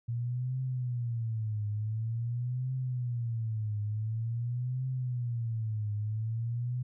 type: tone with vibrato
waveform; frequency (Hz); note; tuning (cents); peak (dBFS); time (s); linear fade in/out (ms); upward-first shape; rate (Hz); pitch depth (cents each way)
sine; 116.54; A#2; 0; -30; 0.08-6.83; 10; triangle; 0.47; 200
effects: none

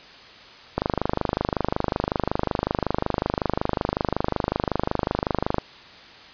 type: click train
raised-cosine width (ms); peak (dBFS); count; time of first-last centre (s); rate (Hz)
1; -7; 123; 0.78-5.583; 25.4
effects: white hiss -45 dBFS RMS until 6.33 s + resampled to 11025 Hz

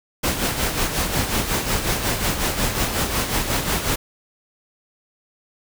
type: noise with tremolo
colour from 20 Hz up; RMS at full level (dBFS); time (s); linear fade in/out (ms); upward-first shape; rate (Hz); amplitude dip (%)
pink; -20; 0.23-3.96; 10; sine; 5.5; 55
effects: none

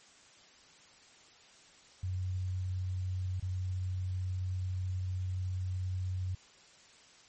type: tone with dropouts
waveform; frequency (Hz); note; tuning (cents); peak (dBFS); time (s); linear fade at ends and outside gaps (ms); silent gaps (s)
sine; 92.5; F#2; 0; -32; 2.03-6.35; 5; 3.399-3.425
effects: white hiss -59 dBFS RMS until 7.28 s + MP3 32 kbps

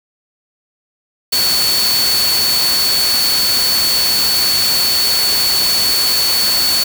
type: tone in noise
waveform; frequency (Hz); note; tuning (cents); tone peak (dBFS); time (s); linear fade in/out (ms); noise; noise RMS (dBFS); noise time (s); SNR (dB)
sine; 4441; C#8; +2; -13; 1.32-6.84; 10; white; -18; 1.32-6.84; +2
effects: none

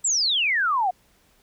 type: exponential sweep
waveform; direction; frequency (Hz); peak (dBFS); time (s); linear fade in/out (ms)
sine; down; 7950 to 698.5; -19; 0.04-0.91; 10
effects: pink hiss -61 dBFS RMS until 1.42 s

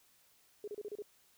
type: tone bursts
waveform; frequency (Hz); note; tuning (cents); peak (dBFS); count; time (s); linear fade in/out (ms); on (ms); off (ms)
sine; 415.3; G#4; 0; -39; 6; 0.64-1.022; 2; 37; 32
effects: white hiss -68 dBFS RMS until 1.37 s

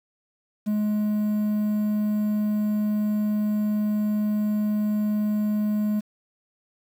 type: tone with quantisation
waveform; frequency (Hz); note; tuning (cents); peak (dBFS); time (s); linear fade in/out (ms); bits
triangle; 210.7; G#3; +25; -19; 0.66-6.01; 20; 8
effects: none

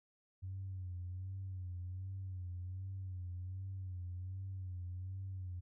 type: tone with vibrato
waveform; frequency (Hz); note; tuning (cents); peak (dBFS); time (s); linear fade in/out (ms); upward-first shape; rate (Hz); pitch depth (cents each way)
sine; 92.5; F#2; 0; -40; 0.42-5.61; 20; sine; 1.3; 65
effects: tanh soft clip ceiling -36 dBFS

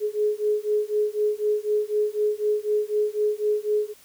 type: beating tone pair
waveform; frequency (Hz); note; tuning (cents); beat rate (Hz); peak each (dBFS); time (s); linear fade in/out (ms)
sine; 419.5 / 423.5; G#4 / G#4; +17 / +34; 4; -24; 0-3.94; 50
effects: white hiss -53 dBFS RMS until 4.04 s

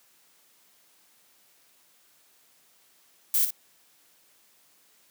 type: noise with echo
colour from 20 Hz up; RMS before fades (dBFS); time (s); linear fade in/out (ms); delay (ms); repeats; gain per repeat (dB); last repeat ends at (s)
violet; -23; 3.34-3.45; 2; 56; 1; -8; 3.506
effects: white hiss -62 dBFS RMS until 5.1 s + high-pass 150 Hz 12 dB/octave

